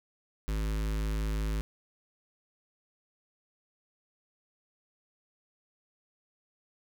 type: tone with notch filter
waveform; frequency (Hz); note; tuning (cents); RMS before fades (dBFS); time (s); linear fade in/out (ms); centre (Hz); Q
square; 52.8; G#1; +29; -31; 0.48-1.61; 0; 720; 1.7
effects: none